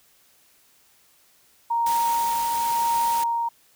sine tone with tremolo, 932.3 Hz, A#5, in tune, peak -19 dBFS, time 1.7-3.49 s, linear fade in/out 10 ms, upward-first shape sine, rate 0.97 Hz, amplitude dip 30%
white noise, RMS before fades -33 dBFS, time 1.86-3.24 s, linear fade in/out 5 ms
effects white hiss -59 dBFS RMS until 3.75 s

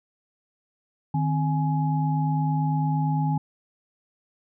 sine tone cluster, 153.5 / 262.3 / 839 Hz, D#3 / C4 / G#5, -23 / +4 / +17 cents, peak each -22 / -30 / -29 dBFS, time 1.14-3.38 s, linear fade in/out 5 ms, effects none

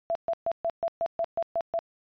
sine tone bursts, 670 Hz, E5, 28 cents sharp, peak -24 dBFS, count 10, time 0.1-1.79 s, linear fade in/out 0 ms, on 52 ms, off 130 ms, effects resampled to 11025 Hz

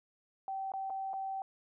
sine tone with dropouts, 773 Hz, G5, 24 cents flat, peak -35 dBFS, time 0.48-1.42 s, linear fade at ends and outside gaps 1 ms, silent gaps 0.719-0.737 / 0.899-0.903 / 1.133-1.138 s, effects none

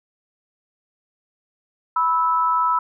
sine tone pair together, 987.8 / 1309.1 Hz, B5 / E6, 0 / -12 cents, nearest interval perfect fourth, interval 488 cents, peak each -19 dBFS, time 1.96-2.79 s, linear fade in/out 5 ms, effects none

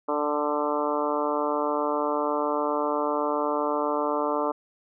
harmonic tone with a mistuned harmonic, 147.8 Hz, D3, 11 cents sharp, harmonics 2 / 3 / 4 / 5 / 6 / 7 / 8 / 9, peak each -31 / -30 / -29 / -36 / -31 / -32 / -32 / -38 dBFS, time 0.08-4.52 s, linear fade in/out 10 ms, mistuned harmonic 5, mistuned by +18 cents, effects none

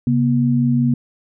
sine tone pair together, 134.7 / 240 Hz, C#3 / B3, -49 / -49 cents, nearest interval minor seventh, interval 1000 cents, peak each -17 / -15 dBFS, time 0.07-0.94 s, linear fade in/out 2 ms, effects none

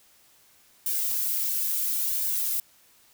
violet noise with flanger, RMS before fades -27 dBFS, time 0.86-2.6 s, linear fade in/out 2 ms, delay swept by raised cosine 1.5 to 2.9 ms, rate 0.74 Hz, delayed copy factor -0.6, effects white hiss -59 dBFS RMS until 3.13 s

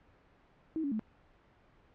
sine tone with pitch steps, 319.1 / 281.6 / 217 Hz, D#4 / C#4 / A3, +44 / +27 / -24 cents, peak -31 dBFS, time 0.76-0.994 s, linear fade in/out 0 ms, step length 78 ms, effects pink hiss -64 dBFS RMS until 1.94 s + low-pass 2000 Hz 12 dB/octave

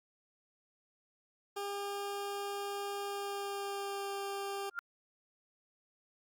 20% pulse tone with pitch glide, 402.5 to 397.2 Hz, G4 to G4, +46 to +23 cents, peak -32 dBFS, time 1.56-4.7 s, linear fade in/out 10 ms, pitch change -23 cents, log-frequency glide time 3.04-4.15 s
sine tone with exponential growth, 1396.9 Hz, F6, in tune, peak -30 dBFS, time 4.71-4.79 s, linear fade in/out 0 ms, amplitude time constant 17 ms
effects Opus 48 kbps

